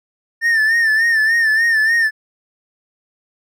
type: tone with vibrato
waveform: triangle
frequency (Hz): 1798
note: A6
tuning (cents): +37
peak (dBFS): -10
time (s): 0.41-2.11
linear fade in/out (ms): 50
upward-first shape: sine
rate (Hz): 3.4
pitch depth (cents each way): 66
effects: none